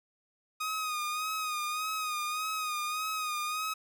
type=tone with vibrato; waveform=sawtooth; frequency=1244.5 Hz; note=D#6; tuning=in tune; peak=-28 dBFS; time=0.6-3.74 s; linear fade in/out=10 ms; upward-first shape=sine; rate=1.7 Hz; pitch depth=48 cents each way; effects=none